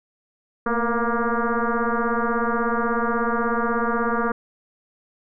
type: tone with frequency modulation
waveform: sine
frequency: 476.2 Hz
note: A#4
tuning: 37 cents sharp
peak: -19 dBFS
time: 0.66-4.32 s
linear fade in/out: 5 ms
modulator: 234 Hz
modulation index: 4.3
effects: none